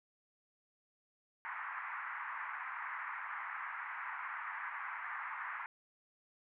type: band-pass noise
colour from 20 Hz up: pink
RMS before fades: -43 dBFS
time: 1.45-5.66 s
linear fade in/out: 0 ms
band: 930 to 2100 Hz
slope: 48 dB/octave
effects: none